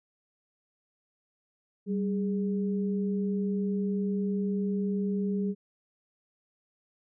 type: tone pair together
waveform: sine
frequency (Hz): 194.86 / 412.9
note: G3 / G#4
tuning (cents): -10 / -10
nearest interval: octave + minor second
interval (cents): 1300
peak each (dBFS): -27 / -34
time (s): 1.86-5.55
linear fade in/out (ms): 50
effects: none